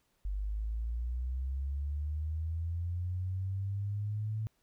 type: linear sweep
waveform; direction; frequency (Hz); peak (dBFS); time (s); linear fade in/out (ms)
sine; up; 48 to 110.1; -32; 0.25-4.47; 0
effects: pink hiss -75 dBFS RMS until 4.62 s